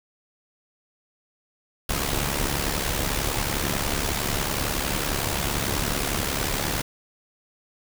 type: noise with amplitude modulation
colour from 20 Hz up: pink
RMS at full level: -23 dBFS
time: 1.89-6.82 s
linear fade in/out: 5 ms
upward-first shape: sine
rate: 71 Hz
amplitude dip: 65%
effects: none